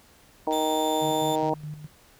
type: harmonic tone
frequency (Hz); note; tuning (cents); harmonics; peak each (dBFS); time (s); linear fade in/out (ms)
156.1; D#3; +6; 2 / 3 / 4 / 5 / 6; -29 / -29 / -29 / -29 / -29; 0.47-1.54; 2
type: click train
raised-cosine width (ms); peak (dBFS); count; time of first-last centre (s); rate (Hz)
0.2; -27; 121; 0.51-1.494; 122
type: tone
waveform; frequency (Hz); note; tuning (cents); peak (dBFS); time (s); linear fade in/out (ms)
sawtooth; 3549; A7; +14; -30; 0.52-1.36; 10
type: tone with tremolo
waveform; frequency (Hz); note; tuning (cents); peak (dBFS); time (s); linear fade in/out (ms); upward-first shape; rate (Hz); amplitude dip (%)
sine; 151; D3; +48; -32; 1.01-1.87; 20; square; 4.8; 60
effects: pink hiss -56 dBFS RMS until 2.19 s